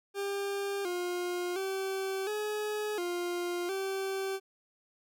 40% pulse tone with pitch steps, 398.8 / 355.2 / 385.1 / 422.6 / 351.4 / 386.7 Hz, G4 / F4 / G4 / G#4 / F4 / G4, +30 / +29 / -31 / +30 / +11 / -24 cents, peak -31 dBFS, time 0.14-4.4 s, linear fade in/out 50 ms, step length 710 ms, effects none

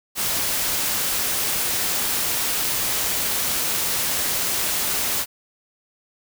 white noise, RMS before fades -23 dBFS, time 0.15-5.26 s, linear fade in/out 50 ms, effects none

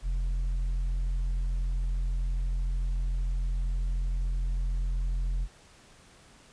triangle tone with tanh clipping, 43.45 Hz, F1, 8 cents flat, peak -27 dBFS, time 0.02-5.48 s, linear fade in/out 50 ms, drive 9 dB, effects pink hiss -56 dBFS RMS until 6.52 s + resampled to 22050 Hz

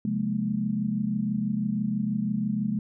sine tone cluster, 133.3 / 177.4 / 209.6 / 235.7 Hz, C3 / F3 / G#3 / A#3, +33 / +27 / +16 / +19 cents, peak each -34 / -33 / -26 / -33 dBFS, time 0.05-2.79 s, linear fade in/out 2 ms, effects none

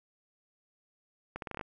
accelerating click train, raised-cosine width 0.5 ms, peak -23 dBFS, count 8, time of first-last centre 1.36-1.612 s, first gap 62 ms, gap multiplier 0.81, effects none

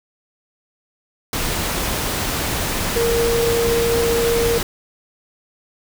sine tone in noise, 466.2 Hz, A#4, in tune, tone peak -16 dBFS, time 2.96-4.58 s, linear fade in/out 2 ms, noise pink, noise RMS -22 dBFS, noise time 1.33-4.63 s, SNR +3 dB, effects none

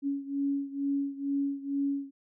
sine beating tone pair, 278.8 / 281 Hz, C#4 / C#4, +10 / +24 cents, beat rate 2.2 Hz, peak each -30 / -33 dBFS, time 0.02-2.11 s, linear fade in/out 50 ms, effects none

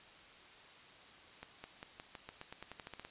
accelerating click train, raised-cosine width 0.3 ms, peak -30 dBFS, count 15, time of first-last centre 1.43-3.05 s, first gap 210 ms, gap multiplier 0.9, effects white hiss -57 dBFS RMS until 3.1 s + resampled to 8000 Hz

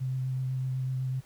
sine tone with vibrato, 130 Hz, C3, 11 cents flat, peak -28 dBFS, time 0-1.21 s, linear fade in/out 20 ms, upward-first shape triangle, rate 8 Hz, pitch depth 17 cents each way, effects pink hiss -59 dBFS RMS until 1.25 s

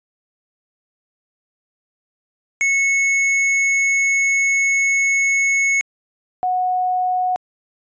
square / sine tone pair in turn, 2198 / 733.5 Hz, C#7 / F#5, -15 / -15 cents, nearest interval octave + perfect fifth, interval 1900 cents, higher first, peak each -15 / -16 dBFS, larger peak first, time 2.61-5.81 / 6.43-7.36 s, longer first, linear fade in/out 0 ms, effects resampled to 16000 Hz

